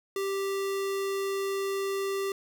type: tone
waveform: square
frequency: 392 Hz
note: G4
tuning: in tune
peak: -29 dBFS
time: 0.16-2.32 s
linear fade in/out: 2 ms
effects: none